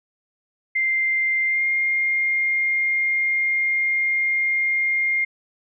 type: tone with pitch glide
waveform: sine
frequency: 2093 to 2120 Hz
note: C7 to C7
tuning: 0 to +22 cents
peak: -18 dBFS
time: 0.75-5.25 s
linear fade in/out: 10 ms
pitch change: +22 cents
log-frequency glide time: 1.47-1.63 s
effects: none

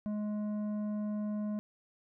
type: tone with tanh clipping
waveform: sine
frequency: 210 Hz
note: G#3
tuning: 19 cents sharp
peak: -34 dBFS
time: 0.06-1.59 s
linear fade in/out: 0 ms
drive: 9 dB
effects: none

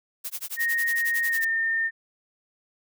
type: noise with tremolo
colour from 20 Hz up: blue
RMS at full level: -31 dBFS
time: 0.24-1.45 s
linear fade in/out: 10 ms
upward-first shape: sine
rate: 11 Hz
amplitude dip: 100%
type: tone with pitch glide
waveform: sine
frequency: 1861 to 1814.3 Hz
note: A#6 to A#6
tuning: -3 to -47 cents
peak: -22 dBFS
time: 0.56-1.91 s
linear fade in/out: 50 ms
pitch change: -44 cents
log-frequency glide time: 1.29-1.41 s
effects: none

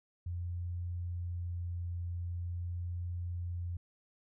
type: tone with vibrato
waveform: sine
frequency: 87.31 Hz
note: F2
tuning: in tune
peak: -35 dBFS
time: 0.26-3.77 s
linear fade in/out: 5 ms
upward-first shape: triangle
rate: 0.44 Hz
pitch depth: 8 cents each way
effects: none

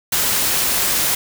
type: noise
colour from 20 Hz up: white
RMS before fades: -18 dBFS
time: 0.12-1.15 s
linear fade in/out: 5 ms
effects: none

